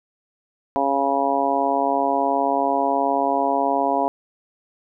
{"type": "harmonic tone", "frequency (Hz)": 138.59, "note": "C#3", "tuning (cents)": 0, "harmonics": [2, 3, 4, 5, 6, 7], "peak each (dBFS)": [-26, -28, -26, -22, -25, -24], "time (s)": [0.76, 4.08], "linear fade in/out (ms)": 0, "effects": []}